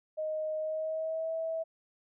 sine tone with pitch glide, 622.3 to 649.9 Hz, D#5 to E5, 0 to -25 cents, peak -31 dBFS, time 0.17-1.64 s, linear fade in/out 20 ms, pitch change +75 cents, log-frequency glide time 0.58-1.33 s, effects none

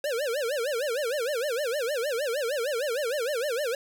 square tone with vibrato, 523.3 Hz, C5, in tune, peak -27 dBFS, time 0.04-3.75 s, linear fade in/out 2 ms, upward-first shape sine, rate 6.5 Hz, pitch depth 260 cents each way, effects none

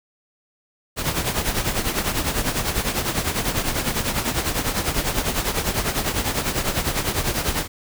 pink noise with tremolo, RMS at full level -20 dBFS, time 0.96-7.68 s, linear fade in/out 50 ms, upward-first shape triangle, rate 10 Hz, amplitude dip 75%, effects none

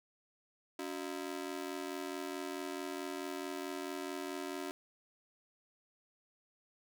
sawtooth ring-modulated tone, 327 Hz, E4, 14 cents flat, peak -32 dBFS, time 0.79-4.71 s, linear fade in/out 0 ms, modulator 42.3 Hz, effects none

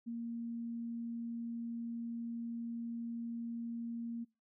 sine tone, 233.1 Hz, A#3, in tune, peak -38 dBFS, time 0.06-4.25 s, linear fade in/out 20 ms, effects noise-tail reverb RT60 0.3 s tail -26 dB re dry

